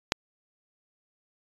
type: click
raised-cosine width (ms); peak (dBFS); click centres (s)
0.2; -5; 0.121
effects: resampled to 24000 Hz